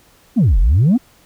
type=exponential two-way sweep; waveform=sine; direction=down then up; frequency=274.3 to 38.89 to 274.3 Hz; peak=-7 dBFS; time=0.36-0.98 s; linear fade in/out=20 ms; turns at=0.59 s; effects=tanh soft clip ceiling -7 dBFS + pink hiss -51 dBFS RMS until 1.25 s